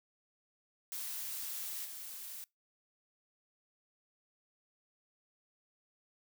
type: noise with level steps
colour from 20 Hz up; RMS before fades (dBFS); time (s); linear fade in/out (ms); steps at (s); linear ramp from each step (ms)
blue; -41 / -46; 0.92-2.44; 0; 1.84; 20
effects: noise-tail reverb RT60 0.2 s tail -25 dB re dry